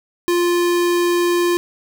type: tone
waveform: square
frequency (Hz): 349.2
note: F4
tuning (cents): 0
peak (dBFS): -15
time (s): 0.28-1.57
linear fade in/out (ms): 0
effects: none